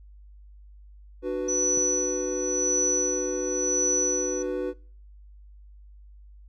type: chord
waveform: triangle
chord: B minor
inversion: first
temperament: just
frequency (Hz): 296.3 / 370.4 / 493.9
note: D4 / F#4 / B4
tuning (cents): +15 / +2 / 0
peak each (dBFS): -31 / -28 / -28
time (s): 1.22-4.74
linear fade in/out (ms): 50
type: tone with tremolo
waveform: sine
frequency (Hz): 5940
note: F#8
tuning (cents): +6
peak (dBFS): -22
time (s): 1.48-4.43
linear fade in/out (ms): 10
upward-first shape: sine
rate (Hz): 0.93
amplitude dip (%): 75
type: click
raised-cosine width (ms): 2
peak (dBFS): -24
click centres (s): 1.775
effects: noise-tail reverb RT60 0.5 s tail -26 dB re dry + added 50 Hz sine -46 dBFS peak until 6.48 s